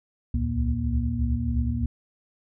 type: tone cluster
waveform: sine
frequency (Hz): 66.5 / 69.7 / 77.7 / 115.2 / 237.2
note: C2 / C#2 / D#2 / A#2 / A#3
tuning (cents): +29 / +10 / -2 / -20 / +30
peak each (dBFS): -29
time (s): 0.34-1.86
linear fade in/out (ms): 5
effects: none